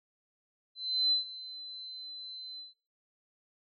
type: tone with ADSR envelope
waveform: sine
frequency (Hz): 4051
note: B7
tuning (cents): +43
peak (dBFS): -23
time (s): 0.75-2.74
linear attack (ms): 370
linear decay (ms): 120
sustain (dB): -18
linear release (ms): 150
effects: noise-tail reverb RT60 0.5 s tail -26 dB re dry + AAC 32 kbps